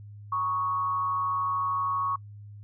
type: tone with frequency modulation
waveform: sine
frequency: 1108 Hz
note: C#6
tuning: 1 cent flat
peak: -25 dBFS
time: 0.32-2.16 s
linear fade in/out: 5 ms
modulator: 157 Hz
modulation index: 0.42
effects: noise-tail reverb RT60 0.1 s tail -26 dB re dry + added 103 Hz sine -42 dBFS peak until 2.63 s